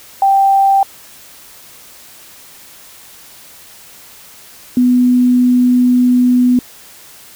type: tone pair in turn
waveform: sine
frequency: 784 / 248.2 Hz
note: G5 / B3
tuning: 0 / +9 cents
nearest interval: octave + minor sixth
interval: 1991 cents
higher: first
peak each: -7 dBFS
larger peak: neither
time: 0.22-0.83 / 4.77-6.59 s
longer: second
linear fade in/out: 2 ms
effects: white hiss -39 dBFS RMS until 7.35 s